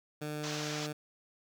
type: tone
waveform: 15% pulse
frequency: 150.5 Hz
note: D3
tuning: 43 cents sharp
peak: -30 dBFS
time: 0.21-0.93 s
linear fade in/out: 10 ms
type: band-pass noise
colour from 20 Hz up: white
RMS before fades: -41 dBFS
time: 0.43-0.87 s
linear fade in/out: 10 ms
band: 580 to 6600 Hz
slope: 48 dB/octave
effects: none